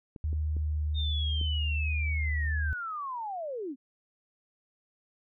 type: clicks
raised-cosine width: 3 ms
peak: -30 dBFS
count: 4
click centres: 0.162 / 0.33 / 0.567 / 1.413 s
type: tone with pitch glide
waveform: sine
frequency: 76.7 to 75.73 Hz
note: D#2 to D#2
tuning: -24 to -46 cents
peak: -27 dBFS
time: 0.24-2.73 s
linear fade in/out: 0 ms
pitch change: -22 cents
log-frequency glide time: 0.47-0.83 s
type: linear sweep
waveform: sine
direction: down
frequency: 3682 to 242.1 Hz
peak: -33 dBFS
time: 0.94-3.76 s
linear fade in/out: 50 ms
effects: none